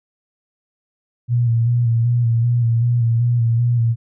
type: tone with vibrato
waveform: sine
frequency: 118 Hz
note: A#2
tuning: 22 cents sharp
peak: -13 dBFS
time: 1.28-3.96 s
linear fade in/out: 50 ms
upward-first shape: square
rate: 2.6 Hz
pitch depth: 35 cents each way
effects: none